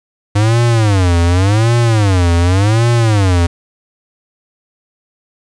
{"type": "tone with vibrato", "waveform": "square", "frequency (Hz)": 100.6, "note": "G2", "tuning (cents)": 45, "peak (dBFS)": -9, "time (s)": [0.35, 3.47], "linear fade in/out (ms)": 10, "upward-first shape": "sine", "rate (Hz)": 0.88, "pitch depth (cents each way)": 290, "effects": ["resampled to 22050 Hz", "7-bit"]}